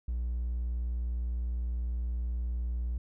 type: tone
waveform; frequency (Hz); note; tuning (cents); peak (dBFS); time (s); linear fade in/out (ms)
triangle; 59.8; A#1; +45; -27; 0.08-2.98; 5
effects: tanh soft clip ceiling -24 dBFS